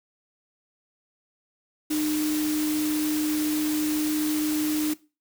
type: tone in noise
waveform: sine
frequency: 304.7 Hz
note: D#4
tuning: 36 cents flat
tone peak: -23 dBFS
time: 1.9-4.94 s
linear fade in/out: 10 ms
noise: white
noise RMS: -33 dBFS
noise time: 1.9-4.94 s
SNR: +7 dB
effects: noise-tail reverb RT60 0.3 s tail -19 dB re dry